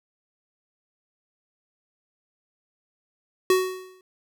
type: tone with exponential decay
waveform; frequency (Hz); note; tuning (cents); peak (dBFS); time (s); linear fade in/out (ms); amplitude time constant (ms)
square; 372.2; F#4; +10; -15; 3.5-4.01; 2; 110
effects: none